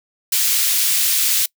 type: high-pass noise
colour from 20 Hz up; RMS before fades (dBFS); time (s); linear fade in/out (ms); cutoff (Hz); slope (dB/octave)
white; -17; 0.32-1.46; 5; 2600; 12
effects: noise-tail reverb RT60 0.1 s tail -25 dB re dry